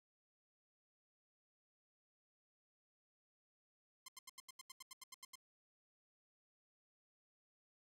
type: tone bursts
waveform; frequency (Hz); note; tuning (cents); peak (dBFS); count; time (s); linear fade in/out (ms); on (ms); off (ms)
5% pulse; 1046.5; C6; 0; -38; 13; 4.06-5.356; 5; 24; 82
effects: low-pass 12000 Hz 12 dB/octave + 12-bit